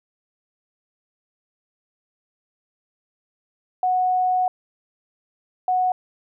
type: tone bursts at uneven times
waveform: sine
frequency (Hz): 736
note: F#5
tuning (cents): -9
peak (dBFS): -17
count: 2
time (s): 3.83-4.48 / 5.68-5.92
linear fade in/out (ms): 2
effects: none